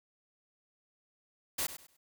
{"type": "noise with echo", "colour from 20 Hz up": "white", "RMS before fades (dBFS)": -33, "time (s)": [1.58, 1.67], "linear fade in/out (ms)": 10, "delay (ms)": 100, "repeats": 3, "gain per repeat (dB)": -12, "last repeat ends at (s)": 1.97, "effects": []}